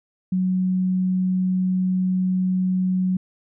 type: tone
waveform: sine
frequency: 185 Hz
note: F#3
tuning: in tune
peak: -18 dBFS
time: 0.32-3.17 s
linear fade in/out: 5 ms
effects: none